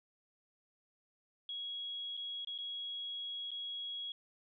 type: tone with dropouts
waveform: sine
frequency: 3320 Hz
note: G#7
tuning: 1 cent flat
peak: -39 dBFS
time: 1.49-4.12 s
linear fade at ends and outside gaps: 2 ms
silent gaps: 2.169-2.174 / 2.448-2.472 / 2.579-2.586 / 3.507-3.515 s
effects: none